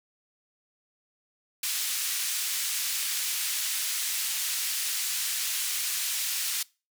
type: band-pass noise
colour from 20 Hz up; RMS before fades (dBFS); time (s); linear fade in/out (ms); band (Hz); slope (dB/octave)
white; -30; 1.63-6.63; 5; 2100 to 13000; 12
effects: noise-tail reverb RT60 0.3 s tail -23 dB re dry